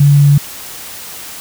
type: tone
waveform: sine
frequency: 143.2 Hz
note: D3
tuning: 43 cents flat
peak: -4 dBFS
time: 0-0.38 s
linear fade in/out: 5 ms
effects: white hiss -29 dBFS RMS until 1.4 s